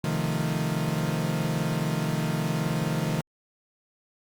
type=chord; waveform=40% pulse; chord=F dominant seventh; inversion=second; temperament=equal; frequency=130.81 / 155.56 / 174.61 / 220 Hz; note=C3 / Eb3 / F3 / A3; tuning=0 / 0 / 0 / 0 cents; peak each=-32 / -27 / -31 / -32 dBFS; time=0.04-3.21 s; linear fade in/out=2 ms; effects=Opus 48 kbps